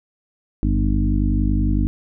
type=harmonic tone with a mistuned harmonic; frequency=50.8 Hz; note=G#1; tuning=38 cents flat; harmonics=1 / 2 / 3 / 4 / 5 / 6; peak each=-18 / -23 / -29 / -25 / -25 / -26 dBFS; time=0.63-1.87 s; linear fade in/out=0 ms; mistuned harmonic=2; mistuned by=-61 cents; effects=none